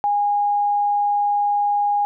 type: tone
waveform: sine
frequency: 820 Hz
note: G#5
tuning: 22 cents flat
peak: -16 dBFS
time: 0.04-2.05 s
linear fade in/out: 0 ms
effects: none